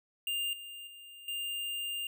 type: tone with level steps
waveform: square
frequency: 2803 Hz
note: F7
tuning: 6 cents sharp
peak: -32 / -44 / -49 / -35 dBFS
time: 0.27-2.07 s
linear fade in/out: 2 ms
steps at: 0.53 / 0.87 / 1.28 s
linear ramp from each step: 2 ms
effects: none